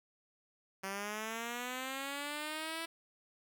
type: linear sweep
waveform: 5% pulse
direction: up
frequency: 190.7 to 331.8 Hz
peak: -27 dBFS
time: 0.83-2.86 s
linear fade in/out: 10 ms
effects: none